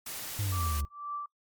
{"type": "noise", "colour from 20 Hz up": "white", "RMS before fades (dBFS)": -39, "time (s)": [0.06, 0.81], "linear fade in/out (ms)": 5}
{"type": "exponential sweep", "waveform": "triangle", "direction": "down", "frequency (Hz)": [105.2, 69.3], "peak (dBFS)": -27, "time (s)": [0.39, 0.85], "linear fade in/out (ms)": 0}
{"type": "tone with tremolo", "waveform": "sine", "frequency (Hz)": 1167, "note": "D6", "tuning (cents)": -11, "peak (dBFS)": -32, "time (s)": [0.52, 1.26], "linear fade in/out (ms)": 5, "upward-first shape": "triangle", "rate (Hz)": 2, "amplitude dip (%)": 100}
{"effects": ["noise-tail reverb RT60 0.1 s tail -22 dB re dry", "MP3 96 kbps"]}